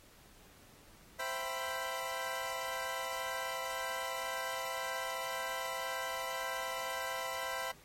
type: chord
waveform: 20% pulse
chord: C major seventh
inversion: none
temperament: equal with one note detuned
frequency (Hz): 523.3 / 668.1 / 784 / 987.8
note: C5 / E5 / G5 / B5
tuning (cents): 0 / +23 / 0 / 0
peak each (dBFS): -37 / -37 / -39 / -36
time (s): 1.19-7.72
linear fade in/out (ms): 10
effects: pink hiss -61 dBFS RMS until 7.84 s + AAC 48 kbps